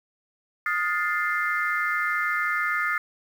sine chord, F dominant seventh, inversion third, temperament equal with one note detuned, 1244.5 / 1418.1 / 1760 / 2093 Hz, Eb6 / F6 / A6 / C7, 0 / +26 / 0 / 0 cents, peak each -28 dBFS, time 0.66-2.98 s, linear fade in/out 2 ms, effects tanh soft clip ceiling -12 dBFS + 8-bit

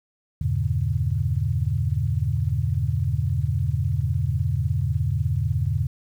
sine chord, E diminished seventh, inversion none, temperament just, 82.41 / 98.89 / 118.67 / 142.4 Hz, E2 / G2 / Bb2 / Db3, 0 / +16 / +31 / +47 cents, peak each -26 dBFS, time 0.41-5.87 s, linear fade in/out 5 ms, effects 9-bit

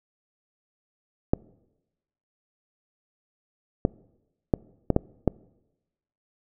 clicks, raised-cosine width 2 ms, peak -6 dBFS, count 6, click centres 1.335 / 3.851 / 4.538 / 4.903 / 4.964 / 5.277 s, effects noise-tail reverb RT60 1.0 s tail -24 dB re dry

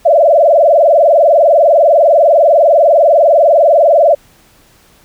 sine tone with vibrato, 622.3 Hz, D#5, in tune, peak -4 dBFS, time 0.05-4.15 s, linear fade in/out 10 ms, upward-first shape sine, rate 20 Hz, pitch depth 190 cents each way, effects pink hiss -47 dBFS RMS until 5.04 s

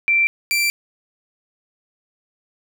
sine / sawtooth tone pair in turn, 2349 / 2349 Hz, D7 / D7, 0 / 0 cents, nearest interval unison, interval 0 cents, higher neither, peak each -13 dBFS, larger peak neither, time 0.08-0.27 / 0.51-0.7 s, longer neither, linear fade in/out 0 ms, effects none

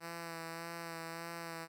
5% pulse tone with vibrato, 166.7 Hz, E3, 20 cents sharp, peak -31 dBFS, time 0-1.68 s, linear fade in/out 50 ms, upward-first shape sine, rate 1.7 Hz, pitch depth 22 cents each way, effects none

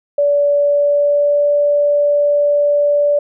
sine tone with pitch glide, 576 to 581.3 Hz, D5 to D5, -34 to -18 cents, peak -10 dBFS, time 0.18-3.19 s, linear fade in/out 5 ms, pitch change +16 cents, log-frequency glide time 0.55-1.5 s, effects none

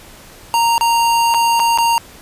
square tone with dropouts, 929 Hz, A#5, 6 cents flat, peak -12 dBFS, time 0.54-1.98 s, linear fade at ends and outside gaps 0 ms, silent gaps 0.78-0.81 / 1.34-1.345 / 1.595-1.6 / 1.776-1.785 s, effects pink hiss -40 dBFS RMS until 2.21 s + resampled to 32000 Hz

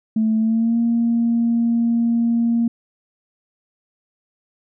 sine tone with pitch glide, 220 to 233.1 Hz, A3 to A#3, 0 to 0 cents, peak -14 dBFS, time 0.16-2.68 s, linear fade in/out 5 ms, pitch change +100 cents, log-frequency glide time 0.38-0.78 s, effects tanh soft clip ceiling -10 dBFS

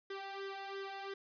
sawtooth tone with flanger, 392 Hz, G4, in tune, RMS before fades -44 dBFS, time 0.1-1.14 s, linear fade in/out 5 ms, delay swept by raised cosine 0.57 to 1.45 ms, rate 2.9 Hz, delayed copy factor +0.8, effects resampled to 11025 Hz + 13-bit

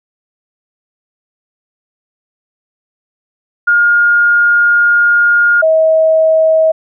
sine tone pair in turn, 1420 / 638.8 Hz, F6 / D#5, +28 / +45 cents, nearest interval octave + major second, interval 1383 cents, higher first, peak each -6 dBFS, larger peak neither, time 3.67-5.62 / 5.62-6.72 s, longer first, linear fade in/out 10 ms, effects none

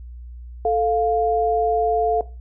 sine tone pair together, 440.2 / 701 Hz, A4 / F5, +1 / +6 cents, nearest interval minor sixth, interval 805 cents, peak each -19 dBFS, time 0.65-2.21 s, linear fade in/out 2 ms, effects noise-tail reverb RT60 0.3 s tail -17 dB re dry + added 60 Hz sine -34 dBFS peak until 2.4 s

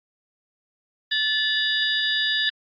sine tone cluster, 1742 / 2943 / 3524 / 3798 / 4819 Hz, A6 / F#7 / A7 / A#7 / D8, -18 / -10 / +2 / +32 / +44 cents, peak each -24 / -30 / -26 / -27 / -32 dBFS, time 1.11-2.5 s, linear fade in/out 10 ms, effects AAC 32 kbps

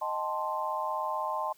sine chord, A half-diminished seventh, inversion second, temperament equal, 622.3 / 784 / 880 / 1046.5 Hz, Eb5 / G5 / A5 / C6, 0 / 0 / 0 / 0 cents, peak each -36 / -39 / -34 / -33 dBFS, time 0.01-1.53 s, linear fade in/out 10 ms, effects white hiss -62 dBFS RMS until 1.57 s

